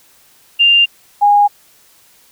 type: tone pair in turn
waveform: sine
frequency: 2794 / 820.2 Hz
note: F7 / G#5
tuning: 0 / -22 cents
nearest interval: octave + major sixth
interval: 2122 cents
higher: first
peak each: -6 dBFS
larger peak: neither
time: 0.59-0.86 / 1.21-1.48 s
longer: neither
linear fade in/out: 20 ms
effects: white hiss -49 dBFS RMS until 2.31 s